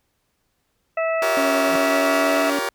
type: harmonic tone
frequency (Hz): 653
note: E5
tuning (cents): -17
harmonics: 1 / 2 / 3 / 4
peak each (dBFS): -20 / -28 / -30 / -31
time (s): 0.97-2.5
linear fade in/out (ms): 5
type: chord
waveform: 15% pulse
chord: G half-diminished seventh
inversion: third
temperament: just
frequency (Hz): 352.8 / 392 / 470.4 / 564.5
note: F4 / G4 / Bb4 / Db5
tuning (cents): +18 / 0 / +16 / +31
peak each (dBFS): -26 / -22 / -21 / -21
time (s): 1.22-2.69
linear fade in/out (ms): 2
type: tone with pitch glide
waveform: 35% pulse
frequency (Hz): 277.2 to 284.7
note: C#4 to C#4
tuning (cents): 0 to +46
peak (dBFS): -21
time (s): 1.37-2.59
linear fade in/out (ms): 2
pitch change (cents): +46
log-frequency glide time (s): 1.63-2.42
type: tone with exponential growth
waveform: sawtooth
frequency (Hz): 172.7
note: F3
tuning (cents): -19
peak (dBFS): -25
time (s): 1.6-1.76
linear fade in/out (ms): 2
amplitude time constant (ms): 33
effects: pink hiss -70 dBFS RMS until 2.74 s